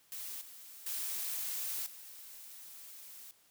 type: noise with level steps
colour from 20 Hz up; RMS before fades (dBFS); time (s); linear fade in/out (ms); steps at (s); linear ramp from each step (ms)
blue; -43 / -52 / -38 / -51; 0.12-3.31; 0; 0.41 / 0.86 / 1.86; 5
effects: white hiss -67 dBFS RMS until 3.5 s + high-pass 60 Hz 12 dB/octave